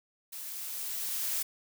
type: noise with level ramp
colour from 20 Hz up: blue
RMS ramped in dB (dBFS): -42 to -31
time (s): 0.32-1.43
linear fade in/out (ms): 10
effects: none